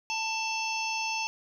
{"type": "harmonic tone with a mistuned harmonic", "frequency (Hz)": 888, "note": "A5", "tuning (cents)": 16, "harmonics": [1, 3, 4, 5, 6, 7], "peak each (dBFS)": [-33, -32, -44, -43, -38, -40], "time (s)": [0.1, 1.27], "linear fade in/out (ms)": 0, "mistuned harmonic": 4, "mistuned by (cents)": -120, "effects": ["10-bit"]}